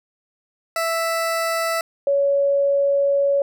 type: tone pair in turn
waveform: 20% pulse / sine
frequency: 660 / 560.7 Hz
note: E5 / C#5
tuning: +2 / +20 cents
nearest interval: minor third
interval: 282 cents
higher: first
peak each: -15 dBFS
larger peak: neither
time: 0.76-1.81 / 2.07-3.42 s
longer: second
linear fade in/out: 2 ms
effects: none